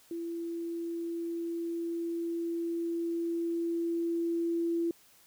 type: tone with level ramp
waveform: sine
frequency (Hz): 336.9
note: E4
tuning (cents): +38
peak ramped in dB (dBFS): -34 to -27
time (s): 0.11-4.91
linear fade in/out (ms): 2
effects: white hiss -61 dBFS RMS until 5.26 s